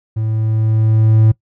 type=tone with level ramp; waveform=triangle; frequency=110 Hz; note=A2; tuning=in tune; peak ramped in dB=-14 to -4 dBFS; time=0.16-1.32 s; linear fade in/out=10 ms; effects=noise-tail reverb RT60 0.1 s tail -21 dB re dry